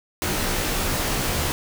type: noise with comb filter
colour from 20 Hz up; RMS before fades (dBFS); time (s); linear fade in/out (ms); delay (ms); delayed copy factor
pink; -24; 0.22-1.52; 0; 18; -0.8
effects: none